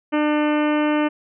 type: harmonic tone with a mistuned harmonic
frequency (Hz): 299.9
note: D4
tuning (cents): +36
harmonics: 1 / 2 / 3 / 4 / 5 / 6 / 7 / 8 / 9 / 10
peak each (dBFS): -18 / -24 / -28 / -30 / -32 / -34 / -35 / -36 / -37 / -38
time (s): 0.12-1.09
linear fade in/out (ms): 20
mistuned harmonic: 7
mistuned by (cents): +22
effects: none